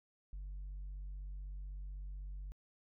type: tone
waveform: sine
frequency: 48 Hz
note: G1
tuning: 36 cents flat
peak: -40 dBFS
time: 0.33-2.52 s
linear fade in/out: 0 ms
effects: tanh soft clip ceiling -41 dBFS